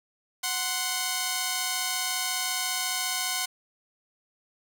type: tone pair together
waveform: 5% pulse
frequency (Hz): 740 / 1042.9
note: F#5 / C6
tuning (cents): 0 / -6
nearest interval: tritone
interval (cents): 594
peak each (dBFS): -18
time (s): 0.43-3.46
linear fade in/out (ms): 10
effects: none